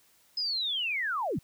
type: linear sweep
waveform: sine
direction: down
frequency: 5120 to 99 Hz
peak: -28 dBFS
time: 0.37-1.39 s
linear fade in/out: 5 ms
effects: white hiss -64 dBFS RMS until 1.43 s